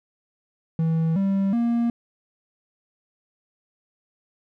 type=tone with pitch steps; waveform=triangle; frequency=162.4 / 195.37 / 235 Hz; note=E3 / G3 / A#3; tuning=-26 / -6 / +14 cents; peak=-17 dBFS; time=0.79-1.9 s; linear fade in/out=2 ms; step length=370 ms; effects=none